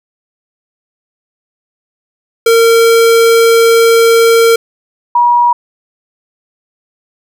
square / sine tone pair in turn, 458.9 / 960.7 Hz, A#4 / B5, -27 / -48 cents, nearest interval octave + minor second, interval 1279 cents, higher second, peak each -5 dBFS, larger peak neither, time 2.46-4.56 / 5.15-5.53 s, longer first, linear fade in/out 5 ms, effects none

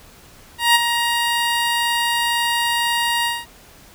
15% pulse tone with ADSR envelope, 942 Hz, A#5, 18 cents sharp, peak -3 dBFS, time 0.58-3.46 s, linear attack 170 ms, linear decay 25 ms, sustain -8 dB, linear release 210 ms, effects pink hiss -46 dBFS RMS until 3.94 s

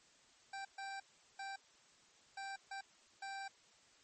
25% pulse tone bursts at uneven times, 784 Hz, G5, in tune, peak -40 dBFS, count 6, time 0.53-0.65 / 0.78-1 / 1.39-1.56 / 2.37-2.56 / 2.71-2.81 / 3.22-3.48 s, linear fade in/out 5 ms, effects white hiss -67 dBFS RMS until 4.03 s + MP3 32 kbps

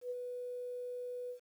sine tone with ADSR envelope, 493.9 Hz, B4, in tune, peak -35 dBFS, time 0.01-1.4 s, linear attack 93 ms, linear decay 33 ms, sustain -4 dB, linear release 98 ms, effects 11-bit

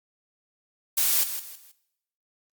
blue noise with echo, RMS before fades -22 dBFS, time 0.97-1.24 s, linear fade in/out 10 ms, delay 160 ms, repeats 3, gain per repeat -10 dB, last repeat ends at 1.72 s, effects noise-tail reverb RT60 0.8 s tail -17 dB re dry + Opus 48 kbps

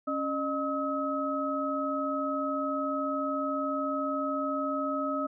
sine tone cluster, 276.1 / 610 / 1280 Hz, C#4 / D#5 / D#6, -7 / -34 / +49 cents, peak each -32 / -33 / -32 dBFS, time 0.07-5.27 s, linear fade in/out 10 ms, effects none

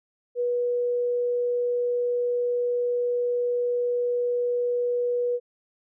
sine tone, 486.3 Hz, B4, 27 cents flat, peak -22 dBFS, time 0.35-5.4 s, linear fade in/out 50 ms, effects none

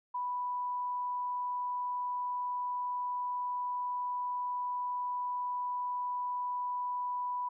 sine tone, 987.8 Hz, B5, in tune, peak -32 dBFS, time 0.14-7.49 s, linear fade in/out 10 ms, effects none

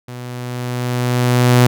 sawtooth tone with level ramp, 123.47 Hz, B2, in tune, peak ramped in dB -25 to -3 dBFS, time 0.08-1.67 s, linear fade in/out 5 ms, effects none

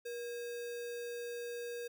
sine tone with sample-and-hold, 476.9 Hz, A#4, 39 cents sharp, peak -39 dBFS, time 0.05-1.88 s, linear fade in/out 10 ms, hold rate 2100 Hz, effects none

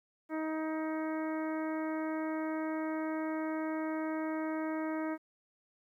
harmonic tone, 314.9 Hz, D#4, 21 cents sharp, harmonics 1 / 2 / 3 / 4 / 5 / 6 / 7, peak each -34 / -40 / -44 / -46 / -48 / -50 / -51 dBFS, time 0.29-5.18 s, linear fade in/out 50 ms, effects 12-bit

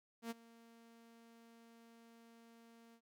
sawtooth tone with ADSR envelope, 230.6 Hz, A#3, 19 cents flat, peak -36 dBFS, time 0.22-3.01 s, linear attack 86 ms, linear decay 24 ms, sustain -21 dB, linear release 72 ms, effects none

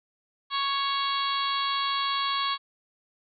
harmonic tone, 554.4 Hz, C#5, in tune, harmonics 2 / 3 / 4 / 5 / 6 / 7 / 8, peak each -27 / -38 / -38 / -39 / -32 / -35 / -36 dBFS, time 0.5-2.58 s, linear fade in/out 50 ms, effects none

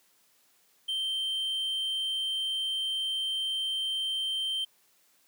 triangle tone, 3129 Hz, G7, 4 cents flat, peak -27 dBFS, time 0.88-4.65 s, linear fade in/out 10 ms, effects white hiss -66 dBFS RMS until 5.27 s + high-pass 150 Hz 12 dB/octave

